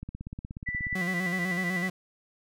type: click train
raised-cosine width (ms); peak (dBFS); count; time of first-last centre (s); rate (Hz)
5; -25; 16; 0.03-0.928; 16.7
type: tone with tremolo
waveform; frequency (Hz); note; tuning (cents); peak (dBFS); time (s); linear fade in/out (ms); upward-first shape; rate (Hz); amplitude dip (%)
sine; 1975.5; B6; 0; -27; 0.66-1.89; 20; triangle; 12; 60
type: tone with vibrato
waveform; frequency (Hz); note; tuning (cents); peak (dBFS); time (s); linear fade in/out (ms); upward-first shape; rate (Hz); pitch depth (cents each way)
40% pulse; 180; F#3; -47; -29; 0.95-1.9; 5; square; 8; 63
effects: none